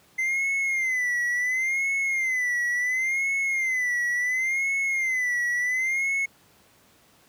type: tone with vibrato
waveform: triangle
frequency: 2057 Hz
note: C7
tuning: 30 cents flat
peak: -21 dBFS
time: 0.18-6.26 s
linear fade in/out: 10 ms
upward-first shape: sine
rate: 0.71 Hz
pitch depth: 110 cents each way
effects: pink hiss -58 dBFS RMS until 7.28 s + high-pass 100 Hz 12 dB/octave